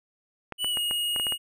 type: clicks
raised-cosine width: 0.5 ms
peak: -19 dBFS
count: 8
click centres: 0.523 / 0.645 / 0.772 / 0.911 / 1.162 / 1.198 / 1.268 / 1.323 s
type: tone with pitch glide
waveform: square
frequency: 2960 to 2874 Hz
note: F#7 to F7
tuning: 0 to +49 cents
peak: -26 dBFS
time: 0.58-1.38 s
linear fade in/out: 50 ms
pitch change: -51 cents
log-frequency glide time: 0.69-0.77 s
effects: none